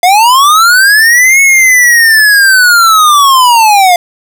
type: linear two-way sweep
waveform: square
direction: up then down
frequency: 691 to 2206 to 691 Hz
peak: -3 dBFS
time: 0.03-3.96 s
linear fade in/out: 2 ms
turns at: 1.41 s
effects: none